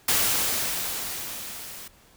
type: noise with level ramp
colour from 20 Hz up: white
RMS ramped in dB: -21 to -41 dBFS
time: 0.08-1.88 s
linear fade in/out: 5 ms
effects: pink hiss -56 dBFS RMS until 2.16 s